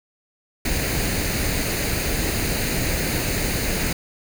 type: noise with comb filter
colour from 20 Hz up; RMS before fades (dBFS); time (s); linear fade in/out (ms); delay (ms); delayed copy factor
pink; -23; 0.65-3.93; 5; 0.45; +0.55
effects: none